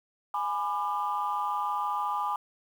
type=chord; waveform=sine; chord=G# diminished; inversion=none; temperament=just; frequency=830.6 / 996.7 / 1196.1 Hz; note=G#5 / B5 / D6; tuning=0 / +16 / +31 cents; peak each=-31 dBFS; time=0.34-2.36 s; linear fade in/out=2 ms; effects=tanh soft clip ceiling -20 dBFS + 9-bit